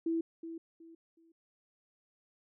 sine tone with echo, 329.6 Hz, E4, in tune, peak -29 dBFS, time 0.06-0.21 s, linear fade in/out 5 ms, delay 370 ms, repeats 3, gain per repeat -11 dB, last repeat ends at 1.32 s, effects none

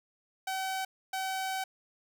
sawtooth tone bursts at uneven times, 762 Hz, G5, 49 cents flat, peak -28 dBFS, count 2, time 0.47-0.85 / 1.13-1.64 s, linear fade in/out 5 ms, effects none

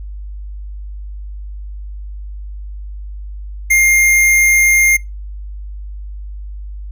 square tone, 2118 Hz, C7, 21 cents sharp, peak -9 dBFS, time 3.7-4.97 s, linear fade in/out 10 ms, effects noise-tail reverb RT60 0.2 s tail -22 dB re dry + added 50 Hz sine -25 dBFS peak until 6.91 s

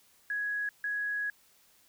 sine tone bursts at uneven times, 1668 Hz, G#6, 7 cents sharp, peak -30 dBFS, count 2, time 0.3-0.69 / 0.84-1.3 s, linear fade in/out 2 ms, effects white hiss -64 dBFS RMS until 1.88 s

